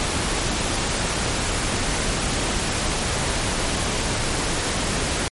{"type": "noise", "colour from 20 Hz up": "pink", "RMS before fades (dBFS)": -23, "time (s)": [0, 5.28], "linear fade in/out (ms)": 0, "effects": ["MP3 48 kbps"]}